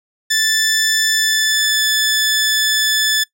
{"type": "tone with pitch glide", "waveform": "15% pulse", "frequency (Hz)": [1760, 1739.8], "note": ["A6", "A6"], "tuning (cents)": [0, -20], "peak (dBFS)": -7, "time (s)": [0.3, 3.24], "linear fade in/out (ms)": 10, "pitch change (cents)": -20, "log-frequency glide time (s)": [1.1, 1.84], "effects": ["noise-tail reverb RT60 0.1 s tail -20 dB re dry"]}